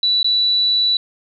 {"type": "tone with dropouts", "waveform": "sine", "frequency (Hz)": 3951, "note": "B7", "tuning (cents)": 0, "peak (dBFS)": -13, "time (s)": [0.03, 0.97], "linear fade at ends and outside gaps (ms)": 2, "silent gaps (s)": [0.23, 0.244], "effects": []}